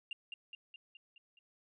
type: tone with echo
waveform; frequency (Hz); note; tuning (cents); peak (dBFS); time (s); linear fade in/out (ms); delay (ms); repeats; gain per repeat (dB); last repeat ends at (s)
sine; 2794; F7; 0; -37; 0.11-0.13; 2; 210; 6; -4; 1.39
effects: tanh soft clip ceiling -34 dBFS